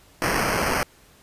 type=noise with sample-and-hold; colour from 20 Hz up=violet; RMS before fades=-23 dBFS; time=0.22-0.83 s; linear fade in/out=0 ms; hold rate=3675 Hz; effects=pink hiss -54 dBFS RMS until 1.22 s + resampled to 32000 Hz